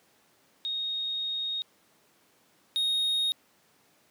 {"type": "tone pair in turn", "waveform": ["sine", "triangle"], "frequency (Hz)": [3729, 3729], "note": ["A#7", "A#7"], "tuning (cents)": [0, 0], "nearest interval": "unison", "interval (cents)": 0, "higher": "neither", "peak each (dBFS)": [-29, -23], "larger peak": "second", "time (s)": [[0.65, 1.62], [2.76, 3.32]], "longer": "first", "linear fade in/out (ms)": 0, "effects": ["pink hiss -64 dBFS RMS until 4.1 s", "high-pass 200 Hz 12 dB/octave"]}